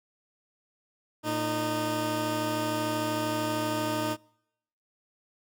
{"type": "tone pair together", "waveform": "15% pulse", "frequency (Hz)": [113.46, 307.4], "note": ["A#2", "D#4"], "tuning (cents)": [-46, -21], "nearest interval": "octave + perfect fourth", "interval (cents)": 1725, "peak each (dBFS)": [-28, -22], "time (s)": [1.23, 4.17], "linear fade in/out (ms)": 50, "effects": ["noise-tail reverb RT60 0.8 s tail -26 dB re dry"]}